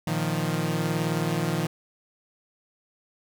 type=chord; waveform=sawtooth; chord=Bb suspended fourth; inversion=none; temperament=equal; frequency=116.54 / 155.56 / 174.61 Hz; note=Bb2 / Eb3 / F3; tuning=0 / 0 / 0 cents; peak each=-29 / -23 / -25 dBFS; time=0.07-1.67 s; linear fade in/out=5 ms; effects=none